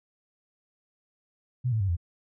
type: tone with pitch steps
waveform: sine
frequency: 125.4 / 110.44 / 97.26 / 85.65 Hz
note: B2 / A2 / G2 / F2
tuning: +27 / +7 / -13 / -33 cents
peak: -23 dBFS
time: 1.64-1.968 s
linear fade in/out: 20 ms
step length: 82 ms
effects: none